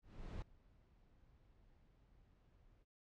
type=noise with ADSR envelope; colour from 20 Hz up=brown; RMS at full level=-45 dBFS; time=0.02-2.85 s; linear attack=400 ms; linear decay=4 ms; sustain=-24 dB; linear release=35 ms; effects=noise-tail reverb RT60 0.1 s tail -23 dB re dry + low-pass 5000 Hz 12 dB/octave